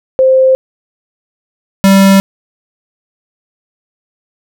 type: tone pair in turn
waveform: sine / square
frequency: 523.3 / 194.72 Hz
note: C5 / G3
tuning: 0 / -11 cents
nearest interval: octave + perfect fourth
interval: 1711 cents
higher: first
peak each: -4 dBFS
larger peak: neither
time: 0.19-0.55 / 1.84-2.2 s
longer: neither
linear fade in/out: 0 ms
effects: none